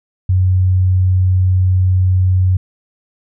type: tone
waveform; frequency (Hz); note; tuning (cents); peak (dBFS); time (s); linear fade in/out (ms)
sine; 92.5; F#2; 0; -9; 0.29-2.57; 5
effects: none